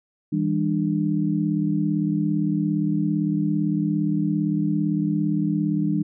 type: tone cluster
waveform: sine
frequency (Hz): 162.5 / 200.1 / 298.4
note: E3 / G3 / D4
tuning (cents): -24 / +36 / +28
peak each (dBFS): -24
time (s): 0.32-6.03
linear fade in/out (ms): 10
effects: none